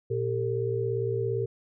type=tone cluster; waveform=sine; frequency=117.5 / 395.9 / 453.4 Hz; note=A#2 / G4 / A#4; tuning=+14 / +17 / -48 cents; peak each=-30 dBFS; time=0.1-1.46 s; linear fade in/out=10 ms; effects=none